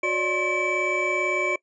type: tone cluster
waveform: triangle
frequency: 363.5 / 560 / 598 / 1064 / 2307 Hz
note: F#4 / C#5 / D5 / C6 / D7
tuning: -31 / +18 / +31 / +29 / -31 cents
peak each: -27 / -31 / -28 / -29 / -23 dBFS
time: 0.03-1.56 s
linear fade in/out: 5 ms
effects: noise-tail reverb RT60 0.1 s tail -22 dB re dry + resampled to 22050 Hz